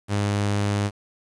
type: tone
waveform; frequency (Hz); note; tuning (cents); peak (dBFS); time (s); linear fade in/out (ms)
sawtooth; 102.1; G#2; -29; -17; 0.08-0.91; 50
effects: resampled to 22050 Hz + 8-bit